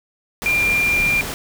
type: tone in noise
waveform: sine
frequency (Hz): 2388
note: D7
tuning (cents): +28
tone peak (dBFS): -15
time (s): 0.46-1.21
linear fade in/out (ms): 0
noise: pink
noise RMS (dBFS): -27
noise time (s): 0.42-1.34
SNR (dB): +9
effects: none